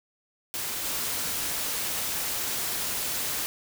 white noise with level steps, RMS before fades -32 / -30 dBFS, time 0.54-3.46 s, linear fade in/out 0 ms, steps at 0.84 s, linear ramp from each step 5 ms, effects none

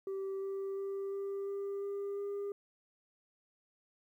sine tone with pitch steps, 388 / 390.5 / 393 / 395.5 / 398 / 400.5 / 403.1 Hz, G4 / G4 / G4 / G4 / G4 / G4 / G4, -18 / -7 / +4 / +15 / +26 / +37 / +48 cents, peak -33 dBFS, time 0.07-2.52 s, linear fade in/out 2 ms, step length 350 ms, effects tanh soft clip ceiling -35 dBFS + 12-bit

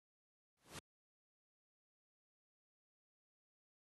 pink noise with exponential growth, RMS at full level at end -45 dBFS, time 0.57-0.79 s, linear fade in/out 2 ms, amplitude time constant 46 ms, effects high-pass 100 Hz 12 dB/octave + AAC 32 kbps

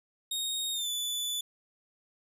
sawtooth tone with pitch glide, 3729 to 3479 Hz, A#7 to A7, 0 to -20 cents, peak -28 dBFS, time 0.31-1.41 s, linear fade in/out 5 ms, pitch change -120 cents, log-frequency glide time 0.72-0.89 s, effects none

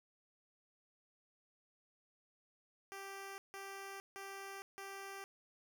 10% pulse tone bursts, 392 Hz, G4, in tune, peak -38 dBFS, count 4, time 2.92-5.24 s, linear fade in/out 0 ms, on 460 ms, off 160 ms, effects none

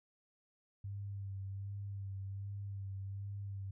sine tone with vibrato, 98.7 Hz, G2, 12 cents sharp, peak -40 dBFS, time 0.84-3.71 s, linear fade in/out 5 ms, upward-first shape sine, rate 1.3 Hz, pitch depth 30 cents each way, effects none

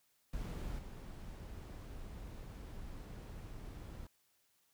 brown noise with level steps, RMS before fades -42 / -48 dBFS, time 0.33-4.07 s, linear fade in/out 5 ms, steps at 0.78 s, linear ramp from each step 10 ms, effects white hiss -75 dBFS RMS until 4.73 s

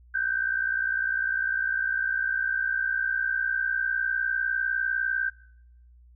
sine tone pair together, 1519.1 / 1579 Hz, F#6 / G6, +45 / +12 cents, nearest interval minor second, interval 67 cents, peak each -28 / -26 dBFS, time 0.14-5.3 s, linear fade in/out 10 ms, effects noise-tail reverb RT60 0.8 s tail -25 dB re dry + added 60 Hz sine -51 dBFS peak until 6.15 s

